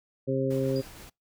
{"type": "harmonic tone", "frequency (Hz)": 133.4, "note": "C3", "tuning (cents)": 34, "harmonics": [1, 2, 3, 4], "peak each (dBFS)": [-30, -30, -30, -30], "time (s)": [0.27, 0.82], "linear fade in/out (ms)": 20}
{"type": "noise with tremolo", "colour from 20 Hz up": "pink", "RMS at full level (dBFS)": -46, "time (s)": [0.5, 1.1], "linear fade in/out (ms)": 10, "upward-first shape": "sine", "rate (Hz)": 6.4, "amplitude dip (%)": 25}
{"type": "tone with exponential decay", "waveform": "triangle", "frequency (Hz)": 4836, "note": "D8", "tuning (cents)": 50, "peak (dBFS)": -36, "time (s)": [0.76, 0.93], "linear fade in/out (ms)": 1, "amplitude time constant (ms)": 36}
{"effects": ["noise-tail reverb RT60 0.2 s tail -25 dB re dry"]}